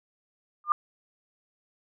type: tone with exponential growth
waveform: sine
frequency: 1200 Hz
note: D6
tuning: 37 cents sharp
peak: -14 dBFS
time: 0.64-0.72 s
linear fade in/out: 1 ms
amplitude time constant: 16 ms
effects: none